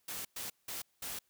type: noise bursts at uneven times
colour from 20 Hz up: white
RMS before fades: -41 dBFS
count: 4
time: 0.08-0.25 / 0.36-0.5 / 0.68-0.82 / 1.02-1.19 s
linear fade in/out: 5 ms
effects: white hiss -75 dBFS RMS until 1.29 s